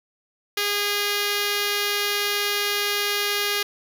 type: tone with notch filter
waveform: 5% pulse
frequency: 409.5 Hz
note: G#4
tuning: 24 cents flat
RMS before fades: -24 dBFS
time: 0.57-3.63 s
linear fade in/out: 5 ms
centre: 910 Hz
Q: 1.9
effects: none